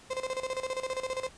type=tone with tremolo; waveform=35% pulse; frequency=519 Hz; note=C5; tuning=14 cents flat; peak=-28 dBFS; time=0.1-1.29 s; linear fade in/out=10 ms; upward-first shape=square; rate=15 Hz; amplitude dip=75%; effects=pink hiss -54 dBFS RMS until 1.37 s + resampled to 22050 Hz